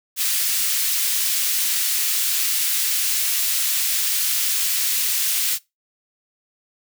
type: high-pass noise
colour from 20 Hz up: white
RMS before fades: -21 dBFS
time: 0.16-5.59 s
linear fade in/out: 50 ms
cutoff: 2300 Hz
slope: 12 dB/octave
effects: noise-tail reverb RT60 0.2 s tail -21 dB re dry